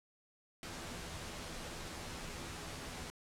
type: noise with comb filter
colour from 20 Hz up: pink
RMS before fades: -45 dBFS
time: 0.63-3.1 s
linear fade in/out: 0 ms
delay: 12 ms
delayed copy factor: +0.5
effects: low-pass 9000 Hz 12 dB/octave